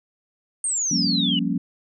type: exponential sweep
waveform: sine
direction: down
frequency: 8870 to 2864 Hz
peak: -21 dBFS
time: 0.64-1.39 s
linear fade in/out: 2 ms
type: chord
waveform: sine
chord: G half-diminished seventh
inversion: third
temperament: equal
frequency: 174.61 / 196 / 233.1 / 277.2 Hz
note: F3 / G3 / Bb3 / Db4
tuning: 0 / 0 / 0 / 0 cents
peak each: -26 / -27 / -26 / -26 dBFS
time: 0.91-1.58 s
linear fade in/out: 5 ms
effects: none